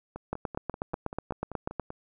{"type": "two click trains", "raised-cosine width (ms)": 1, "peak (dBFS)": [-24, -16], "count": [10, 13], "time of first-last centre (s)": [[0.16, 1.904], [0.33, 1.797]], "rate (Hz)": [5.16, 8.18], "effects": []}